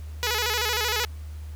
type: tone with vibrato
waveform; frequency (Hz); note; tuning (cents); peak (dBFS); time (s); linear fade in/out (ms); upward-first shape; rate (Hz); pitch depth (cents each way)
5% pulse; 456.4; A#4; -37; -12; 0.23-1.05; 0; square; 13; 110
effects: added 76 Hz sine -34 dBFS peak until 1.55 s + pink hiss -54 dBFS RMS until 1.55 s